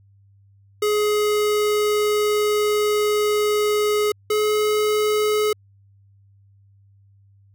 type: tone pair in turn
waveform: square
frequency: 419.9 / 424.5 Hz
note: G#4 / G#4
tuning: +19 / +38 cents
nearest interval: unison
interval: 19 cents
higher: second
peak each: -18 dBFS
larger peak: neither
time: 0.82-4.12 / 4.3-5.53 s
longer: first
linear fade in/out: 5 ms
effects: added 99 Hz sine -51 dBFS peak until 7.54 s